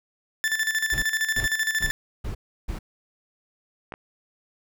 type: tone with tremolo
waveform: 40% pulse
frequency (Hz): 1760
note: A6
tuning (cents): 0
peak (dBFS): -20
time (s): 0.44-1.91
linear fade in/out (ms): 0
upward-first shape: square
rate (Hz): 13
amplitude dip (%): 65
type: noise bursts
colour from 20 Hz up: brown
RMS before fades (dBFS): -30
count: 5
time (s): 0.92-2.79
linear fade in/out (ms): 10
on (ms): 110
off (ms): 330
type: clicks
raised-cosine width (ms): 0.5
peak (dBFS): -21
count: 2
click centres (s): 3.922 / 3.939
effects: none